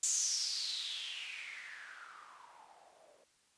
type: noise with low-pass filter sweep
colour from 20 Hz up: violet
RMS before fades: -41 dBFS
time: 0.03-3.24 s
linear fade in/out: 5 ms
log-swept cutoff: 7200 to 530 Hz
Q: 6.6
effects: white hiss -71 dBFS RMS until 3.57 s + resampled to 22050 Hz